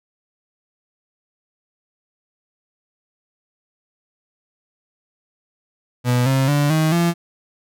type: tone with pitch steps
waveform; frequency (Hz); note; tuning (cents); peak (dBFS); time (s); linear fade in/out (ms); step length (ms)
35% pulse; 123.47 / 133.87 / 145.14 / 157.37 / 170.62; B2 / C3 / D3 / D#3 / F3; 0 / +40 / -20 / +20 / -40; -13; 6.04-7.14; 50; 220
effects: none